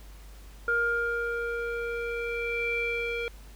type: tone with low-pass filter sweep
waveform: square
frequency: 469.5 Hz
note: A#4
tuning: 12 cents sharp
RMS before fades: -30 dBFS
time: 0.68-3.28 s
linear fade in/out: 0 ms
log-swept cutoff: 1400 to 2700 Hz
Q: 8.1
effects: added 50 Hz sine -45 dBFS peak until 3.55 s + pink hiss -55 dBFS RMS until 3.55 s